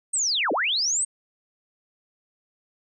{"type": "linear two-way sweep", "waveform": "sine", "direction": "down then up", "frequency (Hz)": [8550, 247.2, 8550], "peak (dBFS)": -21, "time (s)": [0.13, 1.05], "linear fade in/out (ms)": 10, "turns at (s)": 0.52, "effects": []}